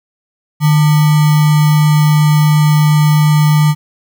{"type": "tone with sample-and-hold", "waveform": "sine", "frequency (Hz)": 151.4, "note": "D#3", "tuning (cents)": -47, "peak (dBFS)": -6, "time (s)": [0.6, 3.75], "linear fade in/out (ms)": 50, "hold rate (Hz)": 1050, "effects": []}